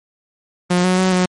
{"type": "tone with pitch steps", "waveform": "sawtooth", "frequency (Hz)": [178.6, 183.7, 186.6, 182.3], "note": ["F3", "F#3", "F#3", "F#3"], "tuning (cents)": [39, -12, 15, -25], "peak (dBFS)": -9, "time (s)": [0.7, 1.26], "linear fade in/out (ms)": 10, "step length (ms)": 140, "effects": ["MP3 48 kbps"]}